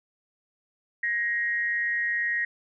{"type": "tone with amplitude modulation", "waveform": "sine", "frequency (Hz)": 1885, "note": "A#6", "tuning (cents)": 19, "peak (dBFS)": -21, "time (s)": [1.03, 2.45], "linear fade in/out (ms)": 5, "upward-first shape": "sine", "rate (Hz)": 218, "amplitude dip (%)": 65, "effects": []}